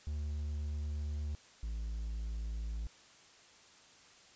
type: tone pair in turn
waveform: triangle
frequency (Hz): 74.3 / 55.29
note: D2 / A1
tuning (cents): +21 / +9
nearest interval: perfect fourth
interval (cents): 512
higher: first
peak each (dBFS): -33 / -34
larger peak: first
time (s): 0.07-1.35 / 1.63-2.87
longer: first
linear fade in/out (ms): 0
effects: white hiss -60 dBFS RMS until 4.35 s + resampled to 16000 Hz